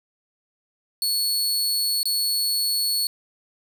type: tone with dropouts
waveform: sawtooth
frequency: 4400 Hz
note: C#8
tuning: 14 cents flat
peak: -18 dBFS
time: 1.02-3.07 s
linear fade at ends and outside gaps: 1 ms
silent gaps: 2.031-2.055 s
effects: 10-bit